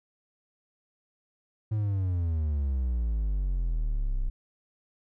triangle exponential sweep, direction down, 110 to 30.87 Hz, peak -23 dBFS, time 1.71-4.3 s, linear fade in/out 10 ms, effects none

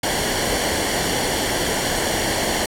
pink noise with comb filter, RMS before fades -21 dBFS, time 0.03-2.66 s, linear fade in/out 5 ms, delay 0.79 ms, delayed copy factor -0.6, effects low-pass 11000 Hz 12 dB/octave

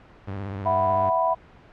sawtooth tone with vibrato, 98.5 Hz, G2, 9 cents sharp, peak -26 dBFS, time 0.27-1.1 s, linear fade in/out 10 ms, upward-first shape square, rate 16 Hz, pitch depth 65 cents each way
sine chord, E suspended second, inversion none, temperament equal, 659.3 / 740 / 987.8 Hz, E5 / F#5 / B5, 0 / 0 / 0 cents, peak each -23 / -26 / -22 dBFS, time 0.65-1.35 s, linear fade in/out 20 ms
effects pink hiss -50 dBFS RMS until 1.72 s + low-pass 2000 Hz 12 dB/octave

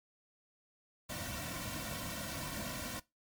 pink noise with comb filter, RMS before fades -41 dBFS, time 1.09-3 s, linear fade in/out 10 ms, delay 2.4 ms, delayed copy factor -0.95, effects noise-tail reverb RT60 0.2 s tail -20 dB re dry + MP3 96 kbps

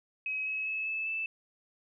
sine tone with pitch steps, 2547 / 2569 / 2592 / 2614 / 2637 Hz, D#7 / E7 / E7 / E7 / E7, +40 / -45 / -30 / -15 / 0 cents, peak -31 dBFS, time 0.26-1.26 s, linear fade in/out 2 ms, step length 200 ms, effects none

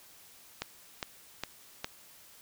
click train, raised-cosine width 0.2 ms, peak -16 dBFS, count 4, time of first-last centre 0.62-1.844 s, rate 2.45 Hz, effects white hiss -56 dBFS RMS until 2.41 s

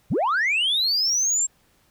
sine linear sweep, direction up, 64.9 to 7560 Hz, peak -17 dBFS, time 0.1-1.47 s, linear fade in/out 20 ms, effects tanh soft clip ceiling -17 dBFS + pink hiss -62 dBFS RMS until 1.9 s

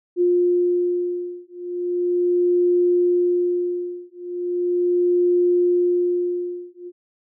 sine beating tone pair, 353.7 / 354.08 Hz, F4 / F4, +22 / +24 cents, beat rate 0.38 Hz, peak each -20 dBFS, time 0.16-6.92 s, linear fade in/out 50 ms, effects none

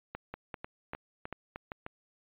two click trains, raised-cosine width 0.5 ms, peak -23 / -24 dBFS, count 5 / 6, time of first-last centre 0.15-1.719 / 0.34-1.864 s, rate 2.55 / 3.28 Hz, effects resampled to 8000 Hz

